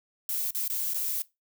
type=noise with dropouts; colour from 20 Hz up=violet; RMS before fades=-30 dBFS; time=0.29-1.22 s; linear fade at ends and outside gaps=1 ms; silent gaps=0.507-0.548 / 0.679-0.699 / 0.936-0.944 s; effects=noise-tail reverb RT60 0.2 s tail -19 dB re dry